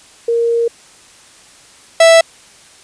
sine / 45% pulse tone pair in turn, 466.2 / 659.3 Hz, A#4 / E5, 0 / 0 cents, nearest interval tritone, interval 600 cents, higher second, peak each -11 / -4 dBFS, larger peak second, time 0.28-0.68 / 2-2.21 s, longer first, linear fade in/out 5 ms, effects white hiss -43 dBFS RMS until 2.83 s + resampled to 22050 Hz

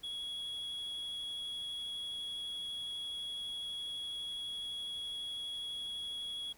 triangle tone with vibrato, 3340 Hz, G#7, 9 cents sharp, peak -37 dBFS, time 0.03-6.53 s, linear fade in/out 10 ms, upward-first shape sine, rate 12 Hz, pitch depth 9 cents each way, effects pink hiss -62 dBFS RMS until 6.57 s

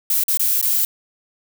violet noise with dropouts, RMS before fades -18 dBFS, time 0.1-0.85 s, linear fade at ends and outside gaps 1 ms, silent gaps 0.237-0.282 / 0.373-0.395 / 0.613-0.627 s, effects none

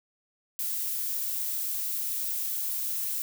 violet noise, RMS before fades -31 dBFS, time 0.59-3.22 s, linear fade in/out 0 ms, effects none

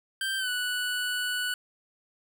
25% pulse tone with pitch glide, 1568 to 1480 Hz, G6 to F#6, 0 to 0 cents, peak -24 dBFS, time 0.21-1.54 s, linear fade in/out 2 ms, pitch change -100 cents, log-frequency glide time 0.38-0.49 s, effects none

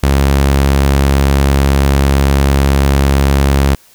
sawtooth tone, 69 Hz, C#2, 7 cents flat, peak -4 dBFS, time 0.03-3.75 s, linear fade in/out 5 ms, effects white hiss -46 dBFS RMS until 3.94 s

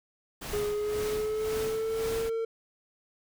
pink noise with tremolo, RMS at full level -37 dBFS, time 0.41-2.3 s, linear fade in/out 10 ms, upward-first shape sine, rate 1.9 Hz, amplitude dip 70%
triangle tone with pitch glide, 415.7 to 453.3 Hz, G#4 to A#4, +2 to -48 cents, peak -26 dBFS, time 0.53-2.45 s, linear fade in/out 5 ms, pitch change +150 cents, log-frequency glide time 0.69-2.19 s
effects none

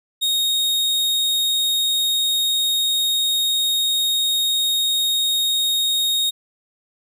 40% pulse tone, 3729 Hz, A#7, in tune, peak -16 dBFS, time 0.21-6.31 s, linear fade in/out 20 ms, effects none

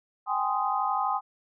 sine chord, Ab major seventh, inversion third, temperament just, 778.7 / 830.6 / 1038.3 / 1245.9 Hz, G5 / Ab5 / C6 / Eb6, -12 / 0 / -14 / +2 cents, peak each -30 dBFS, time 0.26-1.21 s, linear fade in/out 50 ms, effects none

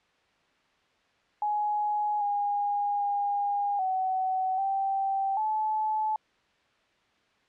sine tone with pitch steps, 837 / 817 / 812 / 753 / 780 / 864 Hz, G#5 / G#5 / G#5 / F#5 / G5 / A5, +13 / -29 / -39 / +30 / -9 / -32 cents, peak -25 dBFS, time 1.42-6.16 s, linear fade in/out 2 ms, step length 790 ms, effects white hiss -66 dBFS RMS until 7.48 s + low-pass 3000 Hz 12 dB/octave

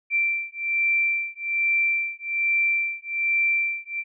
sine beating tone pair, 2349 / 2350.2 Hz, D7 / D7, 0 / +1 cents, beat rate 1.2 Hz, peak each -24 dBFS, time 0.1-4.04 s, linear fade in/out 50 ms, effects none

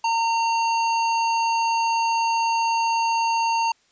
square tone, 916 Hz, A#5, 31 cents flat, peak -20 dBFS, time 0.04-3.72 s, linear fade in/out 5 ms, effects white hiss -62 dBFS RMS until 3.91 s + resampled to 16000 Hz

